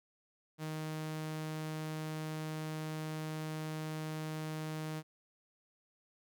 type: tone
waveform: sawtooth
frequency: 156.1 Hz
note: D#3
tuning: 6 cents sharp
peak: -34 dBFS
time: 0.58-5.03 s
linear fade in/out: 50 ms
effects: none